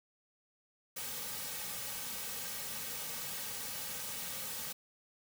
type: noise with comb filter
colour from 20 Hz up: white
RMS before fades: -41 dBFS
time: 0.96-4.73 s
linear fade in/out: 10 ms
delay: 2.9 ms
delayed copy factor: -0.85
effects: none